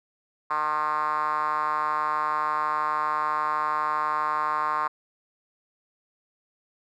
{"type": "tone with band-pass filter", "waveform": "5% pulse", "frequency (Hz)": 152.2, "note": "D#3", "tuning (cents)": -38, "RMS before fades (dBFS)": -26, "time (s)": [0.5, 4.88], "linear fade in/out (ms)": 10, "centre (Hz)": 1100, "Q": 5.5, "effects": []}